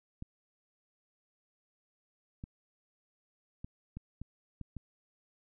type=clicks; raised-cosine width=5 ms; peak=-29 dBFS; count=7; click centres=0.224 / 2.439 / 3.645 / 3.97 / 4.216 / 4.613 / 4.767 s; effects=none